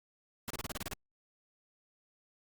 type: noise bursts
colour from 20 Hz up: pink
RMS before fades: -39 dBFS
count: 9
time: 0.48-0.935 s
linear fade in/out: 0 ms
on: 23 ms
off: 31 ms
effects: Opus 48 kbps